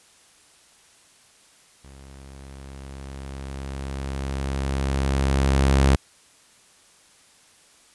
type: tone with level ramp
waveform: sawtooth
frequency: 67.8 Hz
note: C#2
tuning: 38 cents flat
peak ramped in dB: -40 to -10 dBFS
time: 1.84-5.96 s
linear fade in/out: 5 ms
effects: white hiss -55 dBFS RMS until 7.94 s + resampled to 24000 Hz